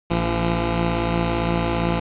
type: tone pair together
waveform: 10% pulse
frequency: 57.62 / 170 Hz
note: A#1 / F3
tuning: -19 / -46 cents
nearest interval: octave + perfect fifth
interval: 1873 cents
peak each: -14 dBFS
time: 0.1-2 s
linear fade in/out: 10 ms
effects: resampled to 8000 Hz + 7-bit